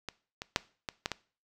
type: clicks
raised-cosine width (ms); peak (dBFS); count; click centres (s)
0.2; -19 / -20 / -7 / -17 / -13 / -15; 6; 0.087 / 0.419 / 0.561 / 0.888 / 1.059 / 1.117
effects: noise-tail reverb RT60 0.4 s tail -20 dB re dry